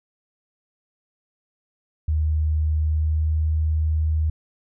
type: tone with pitch glide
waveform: sine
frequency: 77.3 to 78.15 Hz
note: D#2 to D#2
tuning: -11 to +8 cents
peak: -18 dBFS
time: 2.08-4.3 s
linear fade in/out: 5 ms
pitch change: +19 cents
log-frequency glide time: 2.79-3.37 s
effects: none